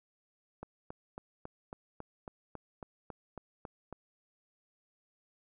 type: click train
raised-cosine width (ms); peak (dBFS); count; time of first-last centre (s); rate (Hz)
1; -28; 13; 0.63-3.927; 3.64
effects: none